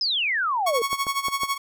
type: exponential sweep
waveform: sine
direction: down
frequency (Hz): 5250 to 440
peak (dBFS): -21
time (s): 0.01-0.82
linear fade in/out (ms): 2
type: tone with tremolo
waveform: sawtooth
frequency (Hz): 1107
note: C#6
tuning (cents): -3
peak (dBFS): -17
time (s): 0.66-1.58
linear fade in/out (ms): 10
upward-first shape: sine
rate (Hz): 12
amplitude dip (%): 80
type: clicks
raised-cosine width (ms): 1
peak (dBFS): -19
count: 4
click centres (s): 0.93 / 1.068 / 1.284 / 1.434
effects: none

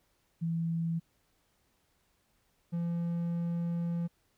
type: tone pair in turn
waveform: sine / triangle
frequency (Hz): 165.8 / 170.46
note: E3 / F3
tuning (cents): +10 / -42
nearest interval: unison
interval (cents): 48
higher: second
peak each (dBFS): -29 / -28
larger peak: second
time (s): 0.41-1 / 2.72-4.08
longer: second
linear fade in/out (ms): 20
effects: pink hiss -73 dBFS RMS until 4.37 s

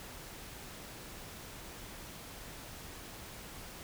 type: silence
effects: pink hiss -48 dBFS RMS until 3.83 s

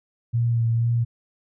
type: tone with vibrato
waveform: sine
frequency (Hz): 116.54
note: A#2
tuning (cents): 0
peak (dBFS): -18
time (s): 0.33-1.05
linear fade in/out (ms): 20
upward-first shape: sine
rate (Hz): 2.1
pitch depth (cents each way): 24
effects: none

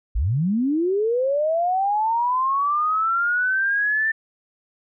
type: linear sweep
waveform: sine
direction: up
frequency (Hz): 43.51 to 1792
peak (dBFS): -18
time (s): 0.15-4.12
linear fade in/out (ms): 10
effects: none

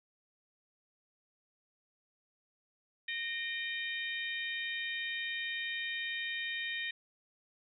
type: harmonic tone with a mistuned harmonic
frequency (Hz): 617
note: D#5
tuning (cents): -15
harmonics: 3 / 4 / 5 / 6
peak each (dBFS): -38 / -41 / -43 / -42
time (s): 3.08-6.91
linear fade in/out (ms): 5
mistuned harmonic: 4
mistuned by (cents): -55
effects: none

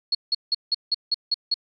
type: tone bursts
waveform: sine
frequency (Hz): 4339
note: C#8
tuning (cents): -38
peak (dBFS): -18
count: 8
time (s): 0.12-1.542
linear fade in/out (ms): 5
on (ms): 29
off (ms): 170
effects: none

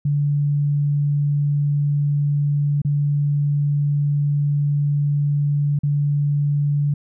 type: tone with dropouts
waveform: sine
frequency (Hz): 144.8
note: D3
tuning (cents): -24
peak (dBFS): -16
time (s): 0.05-6.94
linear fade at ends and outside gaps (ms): 5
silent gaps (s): 2.818-2.848 / 5.79-5.833
effects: none

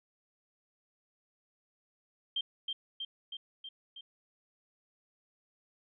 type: tone with echo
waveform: sine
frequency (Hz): 3166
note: G7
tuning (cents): +17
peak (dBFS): -30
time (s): 2.36-2.41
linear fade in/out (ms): 5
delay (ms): 320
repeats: 5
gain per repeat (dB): -3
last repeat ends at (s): 4.01
effects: none

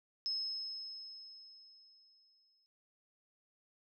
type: tone with exponential decay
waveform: sine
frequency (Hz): 5180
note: E8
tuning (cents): -31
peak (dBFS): -33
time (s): 0.26-2.66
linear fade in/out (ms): 0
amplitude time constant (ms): 520
effects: none

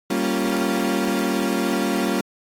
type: chord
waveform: 35% pulse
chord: G half-diminished seventh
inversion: none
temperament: equal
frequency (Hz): 196 / 233.1 / 277.2 / 349.2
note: G3 / Bb3 / Db4 / F4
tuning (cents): 0 / 0 / 0 / 0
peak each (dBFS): -24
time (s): 0.1-2.21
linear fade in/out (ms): 5
effects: AAC 48 kbps

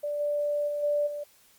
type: tone with level steps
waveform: sine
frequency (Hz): 586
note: D5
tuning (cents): -4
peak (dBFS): -28 / -25 / -28 / -23 / -32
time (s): 0.03-1.24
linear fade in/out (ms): 10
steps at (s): 0.19 / 0.67 / 0.82 / 1.06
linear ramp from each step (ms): 20
effects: white hiss -60 dBFS RMS until 1.58 s + Opus 32 kbps

